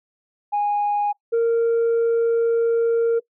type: tone pair in turn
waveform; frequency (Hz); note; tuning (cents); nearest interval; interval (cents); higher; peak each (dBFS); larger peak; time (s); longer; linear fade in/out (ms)
sine; 824 / 462.5; G#5 / A#4; -14 / -14; minor seventh; 1000; first; -17 / -13; second; 0.52-1.13 / 1.32-3.2; second; 20
effects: noise-tail reverb RT60 0.1 s tail -21 dB re dry + tanh soft clip ceiling -15 dBFS